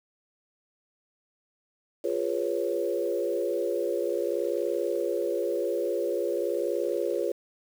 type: chord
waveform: sine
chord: C# dominant seventh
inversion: first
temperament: equal with one note detuned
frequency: 349.2 / 410.1 / 493.9 / 554.4 Hz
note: E#4 / G#4 / B4 / C#5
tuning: 0 / -22 / 0 / 0 cents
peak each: -31 dBFS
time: 2.04-7.32 s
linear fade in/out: 5 ms
effects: 8-bit